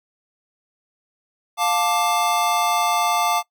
square chord, D minor, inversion first, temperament just, 704.8 / 881 / 1174.7 Hz, F5 / A5 / D6, +16 / +2 / 0 cents, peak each -23 dBFS, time 1.57-3.43 s, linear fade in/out 50 ms, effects noise-tail reverb RT60 0.1 s tail -20 dB re dry

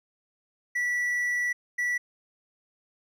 triangle tone bursts at uneven times, 1954 Hz, B6, 19 cents flat, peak -23 dBFS, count 2, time 0.75-1.53 / 1.78-1.98 s, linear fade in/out 10 ms, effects none

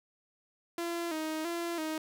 sawtooth tone with vibrato, 326.9 Hz, E4, 14 cents flat, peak -29 dBFS, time 0.78-1.98 s, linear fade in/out 2 ms, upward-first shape square, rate 1.5 Hz, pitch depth 72 cents each way, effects none

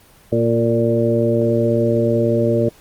harmonic tone with a mistuned harmonic, 116.4 Hz, A#2, 2 cents flat, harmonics 1 / 2 / 3 / 4 / 5, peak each -20 / -20 / -20 / -20 / -20 dBFS, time 0.32-2.69 s, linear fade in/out 5 ms, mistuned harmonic 4, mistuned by -21 cents, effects pink hiss -49 dBFS RMS until 2.8 s + Opus 24 kbps

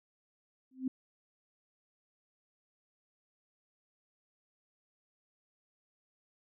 sine tone with exponential growth, 260 Hz, C4, 11 cents flat, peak -27 dBFS, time 0.71-0.88 s, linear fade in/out 5 ms, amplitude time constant 36 ms, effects none

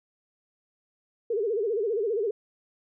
sine tone with vibrato, 432.2 Hz, A4, 31 cents flat, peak -24 dBFS, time 1.3-2.31 s, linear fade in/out 5 ms, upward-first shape sine, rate 15 Hz, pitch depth 170 cents each way, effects none

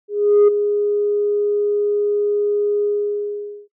sine tone with ADSR envelope, 412.6 Hz, G#4, 11 cents flat, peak -5 dBFS, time 0.08-3.68 s, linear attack 400 ms, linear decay 10 ms, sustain -10 dB, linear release 840 ms, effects noise-tail reverb RT60 0.1 s tail -24 dB re dry + tanh soft clip ceiling -7 dBFS

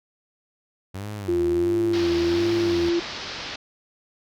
sawtooth tone with vibrato, 92 Hz, F#2, 9 cents flat, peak -27 dBFS, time 0.94-2.9 s, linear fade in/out 10 ms, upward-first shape sine, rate 1.4 Hz, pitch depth 240 cents each way
sine tone with pitch glide, 348.1 to 342.7 Hz, F4 to F4, -6 to -33 cents, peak -19 dBFS, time 1.28-3 s, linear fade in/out 10 ms, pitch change -27 cents, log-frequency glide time 1.53-1.84 s
white low-pass noise, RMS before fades -34 dBFS, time 1.93-3.56 s, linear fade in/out 5 ms, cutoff 5300 Hz, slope 48 dB/octave
effects none

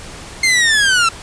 sawtooth linear sweep, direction down, 2125 to 1318.5 Hz, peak -7 dBFS, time 0.43-1.09 s, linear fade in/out 5 ms, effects pink hiss -33 dBFS RMS until 1.22 s + resampled to 22050 Hz

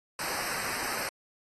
pink noise with comb filter, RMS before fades -34 dBFS, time 0.19-1.09 s, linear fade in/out 2 ms, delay 0.29 ms, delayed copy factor -0.9, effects AAC 32 kbps

